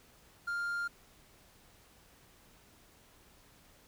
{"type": "tone with quantisation", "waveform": "triangle", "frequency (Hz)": 1400, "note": "F6", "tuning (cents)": 4, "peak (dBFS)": -31, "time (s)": [0.47, 0.88], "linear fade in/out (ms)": 10, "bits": 10, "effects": ["pink hiss -62 dBFS RMS until 3.87 s"]}